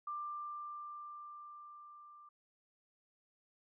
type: tone with level ramp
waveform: sine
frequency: 1186 Hz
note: D6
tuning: 17 cents sharp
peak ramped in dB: -38 to -55 dBFS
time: 0.07-2.29 s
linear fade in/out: 5 ms
effects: none